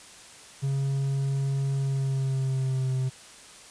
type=tone with pitch glide; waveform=triangle; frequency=137 to 130.14 Hz; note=C#3 to C3; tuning=-20 to -9 cents; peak=-22 dBFS; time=0.62-3.1 s; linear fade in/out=20 ms; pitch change=-89 cents; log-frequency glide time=1.75-2.94 s; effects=white hiss -48 dBFS RMS until 3.7 s + resampled to 22050 Hz